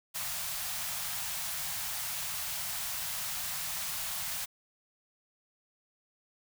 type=band-stop noise; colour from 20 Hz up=white; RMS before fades=-36 dBFS; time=0.14-4.46 s; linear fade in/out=20 ms; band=190 to 620 Hz; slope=48 dB/octave; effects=none